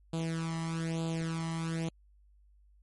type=tone with flanger; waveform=sawtooth; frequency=163.9 Hz; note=E3; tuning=10 cents flat; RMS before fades=-34 dBFS; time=0.13-1.89 s; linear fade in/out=5 ms; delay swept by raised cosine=0.26 to 1 ms; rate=1.1 Hz; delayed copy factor=+0.8; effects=added 50 Hz sine -59 dBFS peak until 2.82 s + MP3 48 kbps